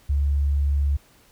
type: tone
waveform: sine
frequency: 71 Hz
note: C#2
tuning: 42 cents sharp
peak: -18 dBFS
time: 0.09-0.97 s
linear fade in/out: 10 ms
effects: pink hiss -56 dBFS RMS until 1.31 s